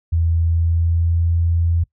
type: tone with pitch glide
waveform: sine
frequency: 82.9 to 84.3 Hz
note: E2 to E2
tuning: +10 to +39 cents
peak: -14 dBFS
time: 0.12-1.84 s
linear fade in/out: 10 ms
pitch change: +29 cents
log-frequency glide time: 0.36-1.23 s
effects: noise-tail reverb RT60 0.1 s tail -22 dB re dry